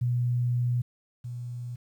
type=tone pair in turn; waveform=sine; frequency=122.1 / 121.61 Hz; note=B2 / B2; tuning=-19 / -26 cents; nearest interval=unison; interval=7 cents; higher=first; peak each=-23 / -33 dBFS; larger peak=first; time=0.01-0.82 / 1.24-1.76 s; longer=first; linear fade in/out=10 ms; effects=10-bit